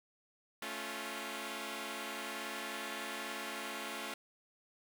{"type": "chord", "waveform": "5% pulse", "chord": "A augmented", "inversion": "none", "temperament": "equal with one note detuned", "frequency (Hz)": [218.2, 277.2, 349.2], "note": ["A3", "C#4", "E#4"], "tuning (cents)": [-14, 0, 0], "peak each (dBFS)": -33, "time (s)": [0.62, 4.14], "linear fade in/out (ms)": 2, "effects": []}